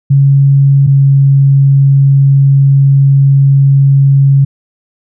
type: tone pair in turn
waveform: sine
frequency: 138.59 / 137.93 Hz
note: C#3 / C#3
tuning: 0 / -8 cents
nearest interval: unison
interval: 8 cents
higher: first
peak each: -3 dBFS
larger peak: neither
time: 0.1-0.87 / 0.87-4.45 s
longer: second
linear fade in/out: 10 ms
effects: none